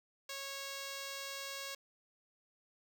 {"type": "tone", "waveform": "5% pulse", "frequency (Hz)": 550, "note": "C#5", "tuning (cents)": -14, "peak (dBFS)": -30, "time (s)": [0.29, 1.75], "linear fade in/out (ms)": 5, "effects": ["11-bit"]}